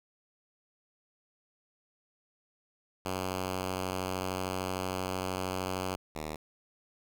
5% pulse tone pair in turn, 93.1 / 77.23 Hz, F#2 / D#2, +11 / -12 cents, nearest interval minor third, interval 323 cents, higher first, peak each -21 / -25 dBFS, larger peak first, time 3.05-5.96 / 6.15-6.36 s, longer first, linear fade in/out 5 ms, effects none

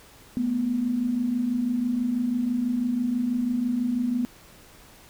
sine tone pair together, 220 / 246.1 Hz, A3 / B3, 0 / -6 cents, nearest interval major second, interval 194 cents, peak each -30 / -23 dBFS, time 0.37-4.25 s, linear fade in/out 0 ms, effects pink hiss -51 dBFS RMS until 5.09 s

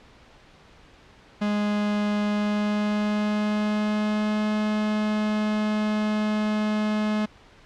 45% pulse tone with pitch glide, 207.7 to 212.7 Hz, G#3 to G#3, 0 to +42 cents, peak -22 dBFS, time 1.41-7.26 s, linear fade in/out 10 ms, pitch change +42 cents, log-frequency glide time 2.22-4.52 s, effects pink hiss -52 dBFS RMS until 7.65 s + low-pass 4000 Hz 12 dB/octave

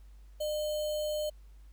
sine tone with sample-and-hold, 605 Hz, D#5, 49 cents flat, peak -30 dBFS, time 0.4-1.3 s, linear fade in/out 10 ms, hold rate 3675 Hz, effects added 50 Hz sine -50 dBFS peak until 1.72 s + pink hiss -70 dBFS RMS until 1.72 s

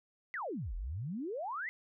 sine exponential two-way sweep, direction down then up, 2093 to 38.68 to 2093 Hz, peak -36 dBFS, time 0.34-1.69 s, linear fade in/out 0 ms, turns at 0.75 s, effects none

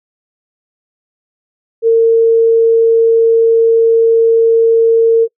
sine tone, 455.8 Hz, A#4, 39 cents flat, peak -5 dBFS, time 1.82-5.28 s, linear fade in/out 50 ms, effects noise-tail reverb RT60 0.1 s tail -24 dB re dry

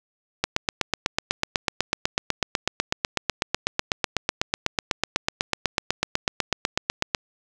click train, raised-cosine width 0.2 ms, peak -3 dBFS, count 55, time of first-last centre 0.44-7.148 s, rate 8.05 Hz, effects none

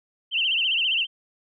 sine tone with vibrato, 2899 Hz, F#7, 36 cents flat, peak -20 dBFS, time 0.31-1.07 s, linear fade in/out 50 ms, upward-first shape sine, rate 15 Hz, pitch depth 150 cents each way, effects none

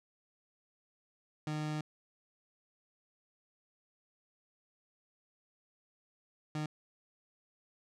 30% pulse tone bursts at uneven times, 152.5 Hz, D#3, 34 cents flat, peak -32 dBFS, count 2, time 1.47-1.81 / 6.55-6.66 s, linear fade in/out 2 ms, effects low-pass 7000 Hz 12 dB/octave

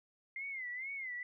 sine tone with vibrato, 2082 Hz, C7, 9 cents flat, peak -39 dBFS, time 0.36-1.23 s, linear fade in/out 2 ms, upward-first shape sine, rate 2.2 Hz, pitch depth 120 cents each way, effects none

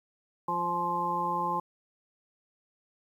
harmonic tone with a mistuned harmonic, 174.61 Hz, F3, in tune, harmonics 1 / 2 / 3 / 5 / 6, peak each -39 / -39 / -40 / -31 / -30 dBFS, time 0.48-1.6 s, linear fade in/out 5 ms, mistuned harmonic 5, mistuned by -27 cents, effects 10-bit

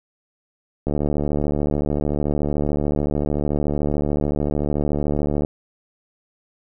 click train, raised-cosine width 2 ms, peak -9 dBFS, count 338, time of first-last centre 0.87-5.449 s, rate 73.6 Hz, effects none

